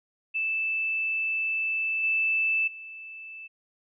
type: tone with level steps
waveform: sine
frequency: 2637 Hz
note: E7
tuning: in tune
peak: -25 / -22 / -39 dBFS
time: 0.34-3.48 s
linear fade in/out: 20 ms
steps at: 2.03 / 2.67 s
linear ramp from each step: 10 ms
effects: none